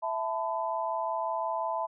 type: chord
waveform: sine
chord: E suspended fourth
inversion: none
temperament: equal with one note detuned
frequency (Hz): 659.3 / 880 / 1005.6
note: E5 / A5 / B5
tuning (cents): 0 / 0 / +31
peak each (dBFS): -33 / -33 / -33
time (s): 0.02-1.87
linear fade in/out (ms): 20
effects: none